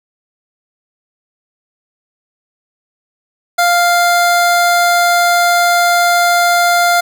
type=tone; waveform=25% pulse; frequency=698.5 Hz; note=F5; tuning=in tune; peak=-5 dBFS; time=3.58-7.01 s; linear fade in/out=10 ms; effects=none